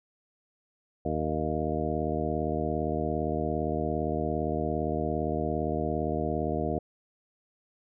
harmonic tone, 77.5 Hz, D#2, 6 cents flat, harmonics 1 / 2 / 3 / 4 / 5 / 6 / 8 / 9, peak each -35 / -35 / -35 / -35 / -35 / -35 / -35 / -35 dBFS, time 1.05-6.79 s, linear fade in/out 5 ms, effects none

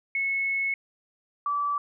sine tone pair in turn, 2194 / 1156.2 Hz, C#7 / D6, -18 / -27 cents, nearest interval major seventh, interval 1109 cents, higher first, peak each -24 dBFS, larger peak neither, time 0.15-0.74 / 1.46-1.78 s, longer first, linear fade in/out 2 ms, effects none

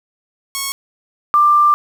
5% pulse / sine tone pair in turn, 1100 / 1185.8 Hz, C#6 / D6, -14 / +16 cents, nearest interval minor second, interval 130 cents, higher second, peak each -8 dBFS, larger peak neither, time 0.55-0.72 / 1.34-1.74 s, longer second, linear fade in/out 0 ms, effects 7-bit

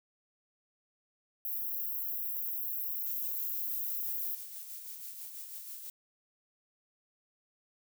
white high-pass noise, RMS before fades -36 dBFS, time 1.45-4.35 s, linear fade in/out 2 ms, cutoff 12000 Hz, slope 96 dB/octave
violet noise with tremolo, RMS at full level -43 dBFS, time 3.06-5.9 s, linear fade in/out 2 ms, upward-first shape sine, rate 6.1 Hz, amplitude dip 40%
effects none

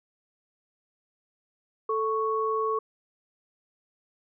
sine tone pair together, 440 / 1108.7 Hz, A4 / C#6, 0 / 0 cents, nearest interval octave + major third, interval 1600 cents, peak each -27 dBFS, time 1.89-2.79 s, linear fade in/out 5 ms, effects none

